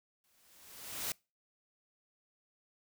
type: noise with exponential growth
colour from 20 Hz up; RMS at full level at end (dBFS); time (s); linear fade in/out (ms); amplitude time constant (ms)
white; -35; 0.24-1.12; 1; 190
effects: noise-tail reverb RT60 0.3 s tail -26 dB re dry